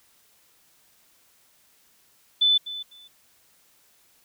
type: tone with echo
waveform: sine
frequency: 3506 Hz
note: A7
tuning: 7 cents flat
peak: -16 dBFS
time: 2.41-2.58 s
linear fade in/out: 10 ms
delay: 250 ms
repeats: 2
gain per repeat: -15 dB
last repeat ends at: 3.08 s
effects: white hiss -61 dBFS RMS until 4.24 s